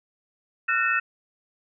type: tone cluster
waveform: sine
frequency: 1368 / 1485 / 1828 / 2606 Hz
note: F6 / F#6 / A#6 / E7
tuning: -36 / +6 / -34 / -20 cents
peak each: -26 dBFS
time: 0.68-1 s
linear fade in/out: 10 ms
effects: none